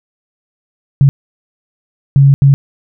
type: tone bursts at uneven times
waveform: sine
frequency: 138.59 Hz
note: C#3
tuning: in tune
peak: -3 dBFS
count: 3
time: 1.01-1.09 / 2.16-2.34 / 2.42-2.54 s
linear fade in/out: 0 ms
effects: none